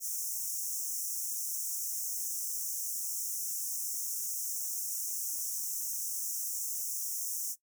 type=high-pass noise; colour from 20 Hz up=pink; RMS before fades=-36 dBFS; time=0-7.56 s; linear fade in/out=50 ms; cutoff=5600 Hz; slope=96 dB/octave; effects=noise-tail reverb RT60 0.1 s tail -17 dB re dry